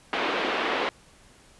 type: band-pass noise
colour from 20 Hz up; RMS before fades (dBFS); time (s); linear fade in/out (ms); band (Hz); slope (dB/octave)
pink; -27; 0.13-0.89; 0; 300 to 3400; 24
effects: pink hiss -55 dBFS RMS until 1.59 s + resampled to 24000 Hz